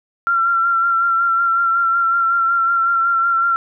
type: tone with vibrato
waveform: sine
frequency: 1366 Hz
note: F6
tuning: 39 cents flat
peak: -13 dBFS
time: 0.27-3.56 s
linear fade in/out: 0 ms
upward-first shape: sine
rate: 5.4 Hz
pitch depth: 28 cents each way
effects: none